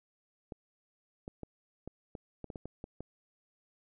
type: clicks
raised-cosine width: 2 ms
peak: -28 dBFS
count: 11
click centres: 0.522 / 1.279 / 1.433 / 1.876 / 2.152 / 2.443 / 2.502 / 2.558 / 2.656 / 2.841 / 3.006 s
effects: none